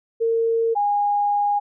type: tone pair in turn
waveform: sine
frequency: 456.7 / 819.4 Hz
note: A#4 / G#5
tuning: -36 / -24 cents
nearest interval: minor seventh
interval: 1012 cents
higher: second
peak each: -17 dBFS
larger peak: neither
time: 0.2-0.75 / 0.75-1.6 s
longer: second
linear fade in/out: 20 ms
effects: none